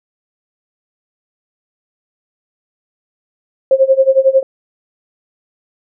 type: tone with tremolo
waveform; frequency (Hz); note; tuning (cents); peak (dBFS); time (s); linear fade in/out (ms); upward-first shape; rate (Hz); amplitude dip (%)
sine; 533; C5; +32; -4; 3.71-4.43; 2; sine; 11; 90
effects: none

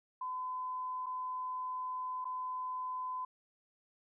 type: tone with dropouts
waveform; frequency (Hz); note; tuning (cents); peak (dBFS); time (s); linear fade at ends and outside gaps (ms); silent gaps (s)
sine; 1015; B5; +47; -36; 0.21-3.25; 5; 1.061-1.065 / 2.245-2.252
effects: none

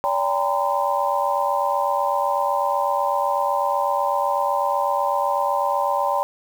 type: tone cluster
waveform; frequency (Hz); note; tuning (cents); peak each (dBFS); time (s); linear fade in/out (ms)
sine; 574 / 796 / 929 / 1017; D5 / G5 / A#5 / C6; -40 / +26 / -6 / -50; -24; 0.04-6.23; 0
effects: 7-bit

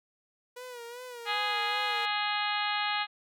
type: tone with vibrato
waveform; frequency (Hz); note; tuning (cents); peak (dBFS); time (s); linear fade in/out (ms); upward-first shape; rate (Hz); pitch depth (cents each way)
sawtooth; 485.5; B4; -30; -37; 0.56-2.06; 10; sine; 2.6; 69
type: harmonic tone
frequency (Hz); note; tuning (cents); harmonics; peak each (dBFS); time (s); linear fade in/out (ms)
415.3; G#4; 0; 2 / 3 / 4 / 5 / 6 / 7 / 8 / 9 / 10; -33 / -35 / -36 / -37 / -38 / -38 / -39 / -40 / -40; 1.25-3.07; 50
effects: none

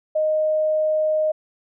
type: tone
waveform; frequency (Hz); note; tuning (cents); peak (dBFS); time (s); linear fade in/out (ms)
sine; 620; D#5; -6; -17; 0.15-1.32; 10
effects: none

